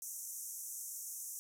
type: band-pass noise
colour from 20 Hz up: pink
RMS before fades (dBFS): -45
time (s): 0.02-1.39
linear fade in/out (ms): 0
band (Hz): 5800 to 15000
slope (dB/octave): 96
effects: none